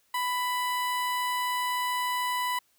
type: tone with notch filter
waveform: sawtooth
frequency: 993 Hz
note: B5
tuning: 9 cents sharp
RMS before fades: -29 dBFS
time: 0.14-2.59 s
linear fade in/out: 5 ms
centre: 5900 Hz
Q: 1.8
effects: white hiss -68 dBFS RMS until 2.78 s